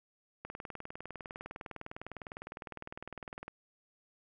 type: click train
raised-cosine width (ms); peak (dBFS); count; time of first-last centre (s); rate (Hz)
0.5; -27; 61; 0.45-3.48; 19.8
effects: none